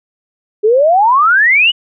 sine exponential sweep, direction up, 407.5 to 3016 Hz, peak -6 dBFS, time 0.63-1.72 s, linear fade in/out 20 ms, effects none

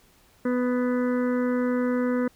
harmonic tone, 248.3 Hz, B3, 9 cents sharp, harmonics 1 / 2 / 4 / 5 / 6 / 7 / 8, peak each -23 / -27 / -39 / -39 / -39 / -43 / -44 dBFS, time 0.45-2.28 s, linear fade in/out 5 ms, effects pink hiss -59 dBFS RMS until 2.35 s

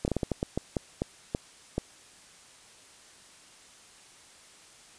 slowing click train, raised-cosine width 2 ms, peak -14 dBFS, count 12, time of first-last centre 0.05-1.78 s, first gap 29 ms, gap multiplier 1.31, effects white hiss -54 dBFS RMS until 4.98 s + resampled to 22050 Hz

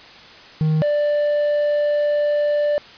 triangle tone pair in turn, 156 / 589 Hz, D#3 / D5, +5 / +5 cents, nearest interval octave + major seventh, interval 2300 cents, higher second, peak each -13 / -14 dBFS, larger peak first, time 0.61-0.82 / 0.82-2.78 s, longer second, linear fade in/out 0 ms, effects white hiss -42 dBFS RMS until 2.97 s + resampled to 11025 Hz

